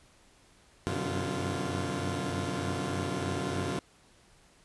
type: tone cluster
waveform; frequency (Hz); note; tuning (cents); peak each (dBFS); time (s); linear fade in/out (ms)
15% pulse; 92.1 / 95.4 / 127.3 / 147.7 / 347.6; F#2 / G2 / C3 / D3 / F4; -7 / -47 / -47 / +10 / -8; -31; 0.87-3.79; 0
effects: pink hiss -61 dBFS RMS until 4.64 s + resampled to 24000 Hz